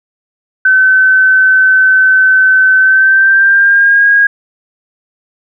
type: tone with pitch glide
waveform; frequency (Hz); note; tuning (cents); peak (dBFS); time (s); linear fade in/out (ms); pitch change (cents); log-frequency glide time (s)
sine; 1526 to 1635.5; G6 to G#6; -47 to -27; -4; 0.65-4.27; 5; +120; 2.78-4.07
effects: none